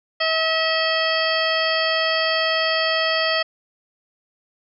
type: harmonic tone with a mistuned harmonic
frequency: 643 Hz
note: E5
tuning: 43 cents flat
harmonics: 1 / 2 / 3 / 4 / 5 / 7 / 8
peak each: -23 / -26 / -24 / -28 / -26 / -27 / -30 dBFS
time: 0.2-3.43 s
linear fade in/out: 10 ms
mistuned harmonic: 4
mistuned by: +16 cents
effects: none